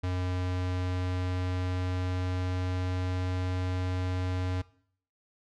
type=tone with pitch glide; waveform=square; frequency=91 to 91.58 Hz; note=F#2 to F#2; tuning=-28 to -17 cents; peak=-29 dBFS; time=0.03-4.62 s; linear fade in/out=10 ms; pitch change=+11 cents; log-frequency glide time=0.33-3.49 s; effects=noise-tail reverb RT60 0.6 s tail -20 dB re dry + low-pass 5000 Hz 12 dB/octave